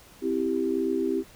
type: chord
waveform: sine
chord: C major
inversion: none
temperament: equal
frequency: 261.6 / 329.6 / 392 Hz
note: C4 / E4 / G4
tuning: 0 / 0 / 0 cents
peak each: -29 / -28 / -27 dBFS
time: 0.21-1.24 s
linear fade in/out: 50 ms
effects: pink hiss -52 dBFS RMS until 1.35 s